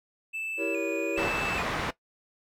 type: tone with vibrato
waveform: triangle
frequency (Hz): 2549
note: D#7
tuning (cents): +41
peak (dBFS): -30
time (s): 0.33-1.63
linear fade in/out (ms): 20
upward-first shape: square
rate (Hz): 1.2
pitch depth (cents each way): 59
type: chord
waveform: triangle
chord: E diminished seventh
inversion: none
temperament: equal with one note detuned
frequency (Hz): 329.6 / 392 / 466.2 / 563.1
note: E4 / G4 / Bb4 / Db5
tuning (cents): 0 / 0 / 0 / +27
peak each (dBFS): -30 / -33 / -32 / -31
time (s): 0.57-1.3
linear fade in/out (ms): 50
type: low-pass noise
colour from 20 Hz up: white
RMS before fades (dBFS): -31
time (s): 1.17-1.91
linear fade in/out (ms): 10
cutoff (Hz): 1700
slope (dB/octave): 12
effects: noise-tail reverb RT60 0.1 s tail -17 dB re dry